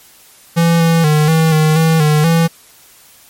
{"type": "tone with pitch steps", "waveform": "square", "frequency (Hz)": [167.9, 165.7, 151.9, 161, 155.3, 161.6, 151.5, 165.8], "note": ["E3", "E3", "D#3", "E3", "D#3", "E3", "D#3", "E3"], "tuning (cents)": [32, 9, -41, -41, -3, -34, -46, 10], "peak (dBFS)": -9, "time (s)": [0.56, 2.48], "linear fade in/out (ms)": 20, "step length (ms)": 240, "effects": ["white hiss -44 dBFS RMS until 3.29 s", "MP3 64 kbps"]}